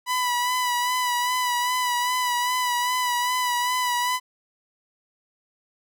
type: tone with vibrato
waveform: sawtooth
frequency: 988 Hz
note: B5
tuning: in tune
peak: -18 dBFS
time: 0.06-4.2 s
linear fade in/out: 50 ms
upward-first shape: sine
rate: 2.5 Hz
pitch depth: 34 cents each way
effects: none